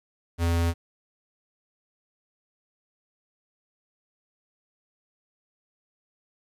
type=tone; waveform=square; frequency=84.6 Hz; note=E2; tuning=45 cents sharp; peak=-22 dBFS; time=0.38-0.74 s; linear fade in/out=50 ms; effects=resampled to 32000 Hz + 10-bit